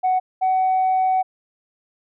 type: tone pair in turn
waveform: sine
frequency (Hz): 743 / 751.2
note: F#5 / F#5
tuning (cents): +7 / +26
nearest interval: unison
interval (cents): 19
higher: second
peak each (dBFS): -14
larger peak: neither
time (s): 0.03-0.2 / 0.41-1.23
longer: second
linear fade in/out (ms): 20
effects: tanh soft clip ceiling -13 dBFS